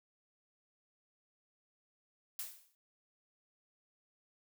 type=noise with exponential decay; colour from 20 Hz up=blue; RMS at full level=-39 dBFS; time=2.39-2.75 s; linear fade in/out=1 ms; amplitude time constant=77 ms; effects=noise-tail reverb RT60 0.1 s tail -26 dB re dry